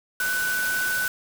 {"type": "tone in noise", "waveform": "sine", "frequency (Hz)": 1496, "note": "F#6", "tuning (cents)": 19, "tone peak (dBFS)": -23, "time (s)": [0.2, 1.08], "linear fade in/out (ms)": 2, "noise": "white", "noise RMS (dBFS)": -31, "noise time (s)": [0.2, 1.08], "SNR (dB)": 5, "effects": []}